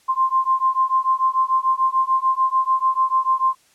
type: beating tone pair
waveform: sine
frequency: 1046.5 / 1053.3 Hz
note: C6 / C6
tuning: 0 / +11 cents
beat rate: 6.8 Hz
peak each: -19 dBFS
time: 0.08-3.55 s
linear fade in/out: 20 ms
effects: white hiss -57 dBFS RMS until 3.74 s + low-pass 10000 Hz 12 dB/octave